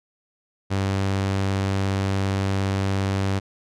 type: tone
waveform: sawtooth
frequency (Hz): 97.3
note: G2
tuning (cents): -12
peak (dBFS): -17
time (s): 0.7-3.4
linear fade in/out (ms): 20
effects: low-pass 7000 Hz 12 dB/octave